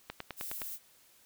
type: click train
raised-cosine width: 0.3 ms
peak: -22 dBFS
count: 6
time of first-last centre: 0.1-0.618 s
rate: 9.65 Hz
type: noise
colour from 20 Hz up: violet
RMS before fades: -41 dBFS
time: 0.36-0.79 s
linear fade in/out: 50 ms
effects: white hiss -63 dBFS RMS until 1.25 s

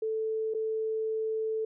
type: tone with dropouts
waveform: sine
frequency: 440 Hz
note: A4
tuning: in tune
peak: -28 dBFS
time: 0.02-1.65 s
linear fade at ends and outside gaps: 5 ms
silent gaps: 0.539-0.546 s
effects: none

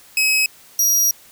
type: tone pair in turn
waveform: sawtooth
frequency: 2550 / 5737 Hz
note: D#7 / F8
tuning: +42 / +46 cents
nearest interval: octave + major second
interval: 1404 cents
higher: second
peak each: -11 dBFS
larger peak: neither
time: 0.17-0.46 / 0.79-1.11 s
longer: second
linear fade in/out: 2 ms
effects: white hiss -47 dBFS RMS until 1.31 s

